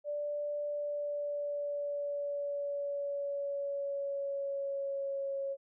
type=tone with pitch glide; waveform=sine; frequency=586 to 549.9 Hz; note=D5 to C#5; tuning=-4 to -14 cents; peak=-33 dBFS; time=0.04-5.57 s; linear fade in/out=50 ms; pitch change=-110 cents; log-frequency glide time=0.65-5.39 s; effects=none